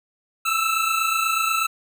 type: tone pair together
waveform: 25% pulse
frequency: 1306.8 / 1335 Hz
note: E6 / E6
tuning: -15 / +22 cents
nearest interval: unison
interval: 37 cents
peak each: -19 dBFS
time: 0.45-1.67 s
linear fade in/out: 10 ms
effects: none